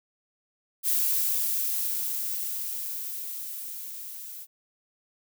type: noise with level ramp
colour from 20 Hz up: violet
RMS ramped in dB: -24 to -41 dBFS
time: 0.83-4.47 s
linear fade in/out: 50 ms
effects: none